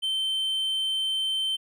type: tone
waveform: triangle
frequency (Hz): 3100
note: G7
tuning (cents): -20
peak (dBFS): -23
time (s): 0.02-1.57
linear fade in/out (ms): 20
effects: none